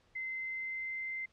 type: tone with pitch glide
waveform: sine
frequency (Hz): 2065 to 2079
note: C7 to C7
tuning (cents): -23 to -12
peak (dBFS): -36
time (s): 0.15-1.26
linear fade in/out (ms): 10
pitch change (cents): +11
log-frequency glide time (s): 0.25-1.13
effects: pink hiss -69 dBFS RMS until 1.32 s + low-pass 5000 Hz 12 dB/octave